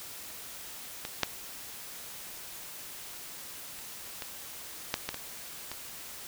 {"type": "clicks", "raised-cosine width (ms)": 0.2, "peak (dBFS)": [-29, -18, -7, -29, -19, -10, -14, -19, -20], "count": 9, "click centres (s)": [0.302, 1.051, 1.233, 3.789, 4.222, 4.941, 5.09, 5.144, 5.716], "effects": ["white hiss -44 dBFS RMS until 6.27 s"]}